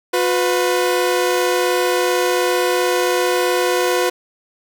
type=tone pair together; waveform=sawtooth; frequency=359.6 / 498 Hz; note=F#4 / B4; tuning=-49 / +14 cents; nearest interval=tritone; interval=563 cents; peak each=-14 dBFS; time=0.13-4.1 s; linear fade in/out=10 ms; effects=none